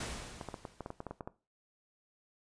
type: noise with exponential decay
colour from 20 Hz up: pink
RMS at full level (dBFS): -38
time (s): 0-1.2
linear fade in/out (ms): 5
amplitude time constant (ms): 260
type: clicks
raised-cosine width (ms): 1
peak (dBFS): -26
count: 12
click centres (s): 0.412 / 0.487 / 0.542 / 0.652 / 0.807 / 0.861 / 0.904 / 1.004 / 1.067 / 1.11 / 1.208 / 1.275
effects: noise-tail reverb RT60 0.3 s tail -18 dB re dry + resampled to 22050 Hz